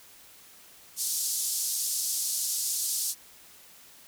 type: band-pass noise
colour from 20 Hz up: white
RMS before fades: -30 dBFS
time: 0.96-3.15 s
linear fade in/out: 50 ms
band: 4700 to 12000 Hz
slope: 24 dB/octave
effects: white hiss -53 dBFS RMS until 4.07 s